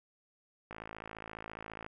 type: click train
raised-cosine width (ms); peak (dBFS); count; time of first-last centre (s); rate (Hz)
0.5; -28; 64; 0.71-1.864; 54.6
effects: none